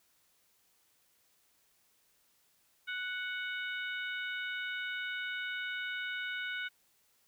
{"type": "harmonic tone", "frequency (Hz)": 740, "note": "F#5", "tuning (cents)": 0, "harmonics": [2, 3, 4, 5], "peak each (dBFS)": [-37, -42, -45, -47], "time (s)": [2.87, 6.69], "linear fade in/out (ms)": 20, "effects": ["white hiss -71 dBFS RMS until 7.27 s"]}